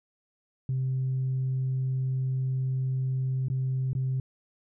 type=tone with dropouts; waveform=sine; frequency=130.81 Hz; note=C3; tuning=in tune; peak=-24 dBFS; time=0.69-4.2 s; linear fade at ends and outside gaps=2 ms; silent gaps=3.484-3.5 / 3.932-3.951 s; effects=tanh soft clip ceiling -22 dBFS